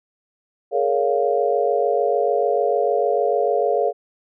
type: chord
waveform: sine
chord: Bb minor seventh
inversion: third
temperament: just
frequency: 419.5 / 466.2 / 559.4 / 699.2 Hz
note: Ab4 / Bb4 / Db5 / F5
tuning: +17 / 0 / +16 / +2 cents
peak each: -22 dBFS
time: 0.71-3.93 s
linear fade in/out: 50 ms
effects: none